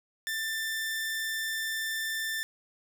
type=tone; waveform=sawtooth; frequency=1779 Hz; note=A6; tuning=19 cents sharp; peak=-27 dBFS; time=0.27-2.43 s; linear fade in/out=0 ms; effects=none